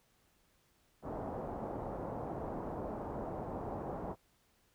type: low-pass noise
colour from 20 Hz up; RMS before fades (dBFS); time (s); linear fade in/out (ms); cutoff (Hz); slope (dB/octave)
white; -41; 1.02-4.16; 50; 820; 24
effects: pink hiss -72 dBFS RMS until 4.74 s